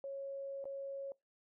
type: tone with dropouts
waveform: sine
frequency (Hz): 550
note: C#5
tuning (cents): -14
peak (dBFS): -40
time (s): 0.04-1.12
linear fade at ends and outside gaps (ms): 1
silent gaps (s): 0.642-0.654
effects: noise-tail reverb RT60 0.2 s tail -24 dB re dry